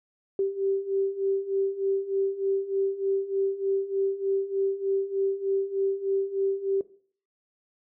sine beating tone pair, 388.5 / 391.8 Hz, G4 / G4, -16 / -1 cents, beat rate 3.3 Hz, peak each -29 / -26 dBFS, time 0.39-6.81 s, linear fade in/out 2 ms, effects noise-tail reverb RT60 0.5 s tail -17 dB re dry

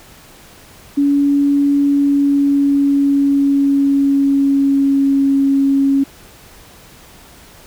sine tone with pitch glide, 283.4 to 275 Hz, C#4 to C#4, +38 to -14 cents, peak -10 dBFS, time 0.97-6.04 s, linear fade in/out 10 ms, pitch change -52 cents, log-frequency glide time 1.76-5.35 s, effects pink hiss -42 dBFS RMS until 7.66 s

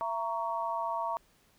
sine chord, A# diminished, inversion second, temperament just, 671.3 / 932.3 / 1118.8 Hz, E5 / A#5 / C#6, +31 / 0 / +16 cents, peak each -36 / -33 / -36 dBFS, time 0.01-1.17 s, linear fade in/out 0 ms, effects pink hiss -66 dBFS RMS until 1.58 s

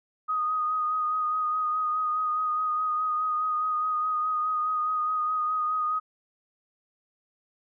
sine tone with vibrato, 1244.5 Hz, D#6, in tune, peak -24 dBFS, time 0.28-6 s, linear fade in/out 20 ms, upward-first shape sine, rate 4.8 Hz, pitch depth 23 cents each way, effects none

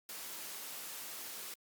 white noise, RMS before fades -45 dBFS, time 0.09-1.54 s, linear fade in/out 2 ms, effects high-pass 200 Hz 12 dB/octave + Opus 48 kbps

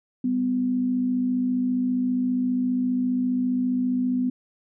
sine tone pair together, 196.21 / 251.1 Hz, G3 / B3, +2 / +29 cents, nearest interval major third, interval 427 cents, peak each -31 / -21 dBFS, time 0.24-4.3 s, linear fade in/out 5 ms, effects none

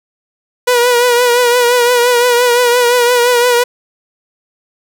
sawtooth tone with vibrato, 486.2 Hz, B4, 27 cents flat, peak -4 dBFS, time 0.67-3.64 s, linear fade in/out 10 ms, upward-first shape triangle, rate 5.8 Hz, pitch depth 52 cents each way, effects none

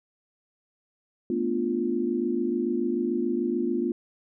sine chord, B half-diminished seventh, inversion third, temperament equal, 220 / 246.9 / 293.7 / 349.2 Hz, A3 / B3 / D4 / F4, 0 / 0 / 0 / 0 cents, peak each -32 / -28 / -33 / -27 dBFS, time 1.3-3.92 s, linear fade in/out 2 ms, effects none

